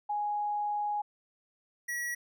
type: tone pair in turn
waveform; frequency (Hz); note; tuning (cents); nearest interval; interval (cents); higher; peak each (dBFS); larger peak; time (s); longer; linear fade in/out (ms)
sine / square; 830.6 / 1924.8; G#5 / B6; 0 / -45; octave + minor third; 1455; second; -29 / -33; first; 0.09-1.02 / 1.88-2.15; first; 10
effects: none